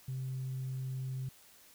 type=tone; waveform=sine; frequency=130.81 Hz; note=C3; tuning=in tune; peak=-34 dBFS; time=0.08-1.29 s; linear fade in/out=5 ms; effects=tanh soft clip ceiling -32 dBFS + white hiss -60 dBFS RMS until 1.74 s